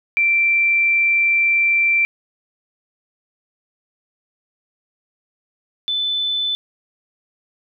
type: tone pair in turn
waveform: sine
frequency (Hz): 2349 / 3511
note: D7 / A7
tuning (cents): 0 / -4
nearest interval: perfect fifth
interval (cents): 696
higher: second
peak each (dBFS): -13 / -18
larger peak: first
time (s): 0.17-2.05 / 5.88-6.55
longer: first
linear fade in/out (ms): 0
effects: none

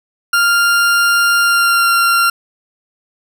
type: tone with pitch glide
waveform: 40% pulse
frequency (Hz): 1396.9 to 1380.9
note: F6 to F6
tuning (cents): 0 to -20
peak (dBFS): -9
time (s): 0.33-2.3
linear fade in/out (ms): 5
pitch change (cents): -20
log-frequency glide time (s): 1.42-1.9
effects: none

